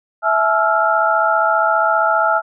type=tone cluster; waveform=sine; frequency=657 / 856 / 1324 / 1399 Hz; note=E5 / A5 / E6 / F6; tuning=-6 / -48 / +7 / +3 cents; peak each=-18 dBFS; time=0.22-2.42 s; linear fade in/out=50 ms; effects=none

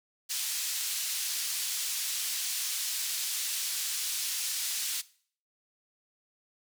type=band-pass noise; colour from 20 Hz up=pink; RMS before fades=-33 dBFS; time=0.29-5.02 s; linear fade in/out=20 ms; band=4000 to 15000 Hz; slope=12 dB/octave; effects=noise-tail reverb RT60 0.5 s tail -19 dB re dry

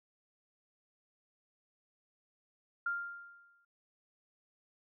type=tone with exponential decay; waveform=sine; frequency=1396.9 Hz; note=F6; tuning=in tune; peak=-30 dBFS; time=2.86-3.65 s; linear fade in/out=5 ms; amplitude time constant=170 ms; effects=none

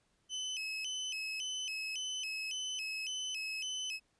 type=tone with vibrato; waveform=30% pulse; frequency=2794 Hz; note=F7; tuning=in tune; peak=-34 dBFS; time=0.29-4 s; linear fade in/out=50 ms; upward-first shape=square; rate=1.8 Hz; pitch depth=140 cents each way; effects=pink hiss -75 dBFS RMS until 4.19 s + resampled to 22050 Hz

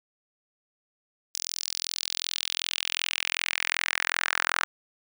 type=tone with high-pass filter sweep; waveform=sawtooth; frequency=42.65 Hz; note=F1; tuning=40 cents flat; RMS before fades=-30 dBFS; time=1.34-4.64 s; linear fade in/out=0 ms; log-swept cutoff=5700 to 1400 Hz; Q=2.5; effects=none

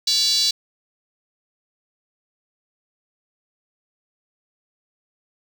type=tone with high-pass filter; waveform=5% pulse; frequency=570 Hz; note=C#5; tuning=48 cents sharp; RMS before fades=-19 dBFS; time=0.07-0.51 s; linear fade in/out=5 ms; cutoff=4200 Hz; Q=5.8; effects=none

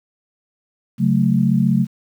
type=chord; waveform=sine; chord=F# minor; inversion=second; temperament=equal; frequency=138.59 / 185 / 220 Hz; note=C#3 / F#3 / A3; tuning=0 / 0 / 0 cents; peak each=-18 / -17 / -17 dBFS; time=0.98-1.87 s; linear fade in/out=50 ms; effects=8-bit

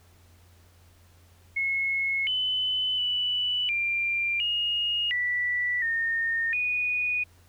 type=tone with pitch steps; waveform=sine; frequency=2178 / 3018 / 2968 / 2380 / 2861 / 1962 / 1832 / 2469 Hz; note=C#7 / F#7 / F#7 / D7 / F7 / B6 / A#6 / D#7; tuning=-31 / +34 / +5 / +22 / +41 / -12 / -31 / -14 cents; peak=-24 dBFS; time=1.56-7.24 s; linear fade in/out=10 ms; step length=710 ms; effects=added 87 Hz sine -55 dBFS peak until 7.48 s + pink hiss -61 dBFS RMS until 7.48 s

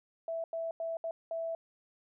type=tone bursts at uneven times; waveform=sine; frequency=659.3 Hz; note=E5; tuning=in tune; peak=-33 dBFS; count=5; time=0.28-0.44 / 0.53-0.71 / 0.8-0.97 / 1.04-1.11 / 1.31-1.55 s; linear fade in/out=2 ms; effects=none

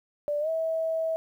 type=tone with pitch glide; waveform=sine; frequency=587.3 to 647.9 Hz; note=D5 to E5; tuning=0 to -30 cents; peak=-25 dBFS; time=0.28-1.16 s; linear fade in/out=0 ms; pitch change=+170 cents; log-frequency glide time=0.4-0.49 s; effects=10-bit

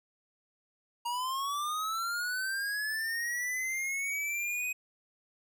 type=linear sweep; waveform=square; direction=up; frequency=940 to 2517 Hz; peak=-32 dBFS; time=1.05-4.73 s; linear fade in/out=10 ms; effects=none

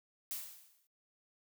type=noise with exponential decay; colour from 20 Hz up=blue; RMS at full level=-38 dBFS; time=0.31-0.87 s; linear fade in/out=1 ms; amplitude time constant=120 ms; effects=noise-tail reverb RT60 0.1 s tail -22 dB re dry

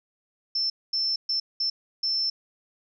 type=tone bursts at uneven times; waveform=sine; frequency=5330 Hz; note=E8; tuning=18 cents sharp; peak=-23 dBFS; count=5; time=0.55-0.7 / 0.93-1.16 / 1.29-1.4 / 1.6-1.7 / 2.03-2.3 s; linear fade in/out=5 ms; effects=none

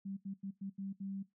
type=tone bursts at uneven times; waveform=sine; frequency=195.2 Hz; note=G3; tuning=7 cents flat; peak=-39 dBFS; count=6; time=0.05-0.17 / 0.25-0.34 / 0.43-0.51 / 0.61-0.7 / 0.78-0.93 / 1-1.23 s; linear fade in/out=10 ms; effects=noise-tail reverb RT60 0.2 s tail -19 dB re dry

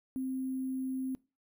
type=tone with sample-and-hold; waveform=sine; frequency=261.7 Hz; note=C4; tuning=in tune; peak=-32 dBFS; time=0.16-1.15 s; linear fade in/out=0 ms; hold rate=11025 Hz; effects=noise-tail reverb RT60 0.3 s tail -23 dB re dry

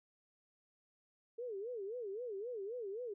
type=tone with vibrato; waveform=sine; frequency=439.5 Hz; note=A4; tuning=2 cents flat; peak=-40 dBFS; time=1.38-3.14 s; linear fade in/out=10 ms; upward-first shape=sine; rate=3.8 Hz; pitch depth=230 cents each way; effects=none

